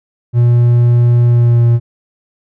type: tone with pitch glide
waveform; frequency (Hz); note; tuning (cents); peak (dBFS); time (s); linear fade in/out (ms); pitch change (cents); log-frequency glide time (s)
triangle; 120 to 118.07; B2 to A#2; -49 to +23; -4; 0.33-1.8; 50; -28; 1.26-1.67
effects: none